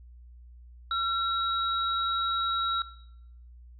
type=tone pair together; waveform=sine; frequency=1355 / 3833 Hz; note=E6 / A#7; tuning=+47 / +47 cents; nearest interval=octave + tritone; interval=1800 cents; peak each=-27 / -32 dBFS; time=0.91-2.82 s; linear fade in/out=2 ms; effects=noise-tail reverb RT60 0.8 s tail -19 dB re dry + added 60 Hz sine -47 dBFS peak until 3.79 s